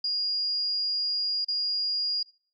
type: tone with dropouts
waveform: sine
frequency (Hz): 4849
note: D#8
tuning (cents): -45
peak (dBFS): -25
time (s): 0.04-2.23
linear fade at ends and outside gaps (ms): 5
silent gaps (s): 1.447-1.483
effects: noise-tail reverb RT60 0.5 s tail -23 dB re dry